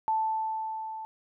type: tone with level ramp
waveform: sine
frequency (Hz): 880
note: A5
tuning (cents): 0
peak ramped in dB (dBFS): -23 to -36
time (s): 0.08-1.05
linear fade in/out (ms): 0
effects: none